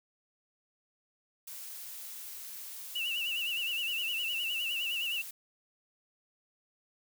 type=noise; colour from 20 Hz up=blue; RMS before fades=-44 dBFS; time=1.47-5.31 s; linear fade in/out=5 ms
type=tone with vibrato; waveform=sine; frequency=2794 Hz; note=F7; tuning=in tune; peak=-31 dBFS; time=2.95-5.22 s; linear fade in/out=10 ms; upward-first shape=sine; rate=9.7 Hz; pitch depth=100 cents each way
effects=none